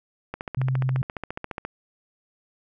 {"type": "click train", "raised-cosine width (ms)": 0.5, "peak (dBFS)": -16, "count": 20, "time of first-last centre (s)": [0.34, 1.65], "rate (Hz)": 14.5}
{"type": "tone", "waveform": "sine", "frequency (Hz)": 130.5, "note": "C3", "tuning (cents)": -4, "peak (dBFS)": -21, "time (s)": [0.57, 1.02], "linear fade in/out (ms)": 5}
{"effects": []}